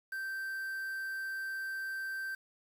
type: tone with quantisation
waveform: triangle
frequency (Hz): 1561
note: G6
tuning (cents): -8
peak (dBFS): -34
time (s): 0.12-2.35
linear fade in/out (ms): 5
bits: 9
effects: none